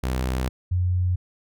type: tone pair in turn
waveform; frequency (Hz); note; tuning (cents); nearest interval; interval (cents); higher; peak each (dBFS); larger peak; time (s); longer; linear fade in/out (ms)
sawtooth / sine; 63.8 / 90.23; C2 / F#2; -43 / -43; tritone; 600; second; -19; neither; 0.03-0.49 / 0.71-1.16; first; 10
effects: none